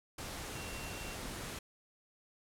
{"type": "tone in noise", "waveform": "sine", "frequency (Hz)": 2739, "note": "F7", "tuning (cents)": -34, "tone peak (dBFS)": -50, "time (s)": [0.55, 1.15], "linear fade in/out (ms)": 5, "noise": "pink", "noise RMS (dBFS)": -43, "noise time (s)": [0.18, 1.59], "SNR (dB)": -10, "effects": ["low-pass 12000 Hz 12 dB/octave"]}